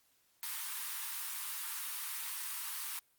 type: high-pass noise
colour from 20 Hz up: white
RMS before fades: -40 dBFS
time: 0.43-2.99 s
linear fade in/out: 0 ms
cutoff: 870 Hz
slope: 96 dB/octave
effects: white hiss -72 dBFS RMS until 3.18 s + Opus 48 kbps